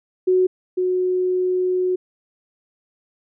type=tone pair in turn; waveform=sine; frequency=369.2 / 366.4 Hz; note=F#4 / F#4; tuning=-4 / -17 cents; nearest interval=unison; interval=13 cents; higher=first; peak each=-13 / -17 dBFS; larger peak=first; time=0.27-0.47 / 0.77-1.96 s; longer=second; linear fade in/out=10 ms; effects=none